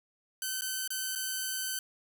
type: tone with dropouts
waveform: 5% pulse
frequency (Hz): 1528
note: G6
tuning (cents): -45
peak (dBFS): -21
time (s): 0.42-1.79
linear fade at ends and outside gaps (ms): 2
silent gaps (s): 0.61-0.619 / 0.877-0.904 / 1.152-1.157
effects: none